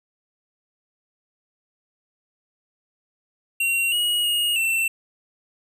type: tone with pitch steps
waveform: square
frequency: 2748 / 2898 / 2867 / 2688 Hz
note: F7 / F#7 / F7 / E7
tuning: -29 / -37 / +45 / +33 cents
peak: -20 dBFS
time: 3.6-4.88 s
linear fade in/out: 5 ms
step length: 320 ms
effects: none